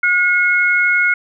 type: tone pair together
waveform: sine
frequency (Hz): 1439.7 / 2172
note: F#6 / C#7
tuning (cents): -48 / -36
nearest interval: perfect fifth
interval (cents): 712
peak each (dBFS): -14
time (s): 0.03-1.14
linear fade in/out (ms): 5
effects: none